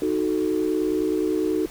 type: chord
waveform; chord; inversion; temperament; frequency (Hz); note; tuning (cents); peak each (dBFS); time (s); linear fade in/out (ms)
sine; D# diminished; none; equal; 311.1 / 370 / 440; D#4 / F#4 / A4; 0 / 0 / 0; -23 / -24 / -26; 0.02-1.66; 2
effects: tanh soft clip ceiling -12 dBFS + pink hiss -43 dBFS RMS until 1.7 s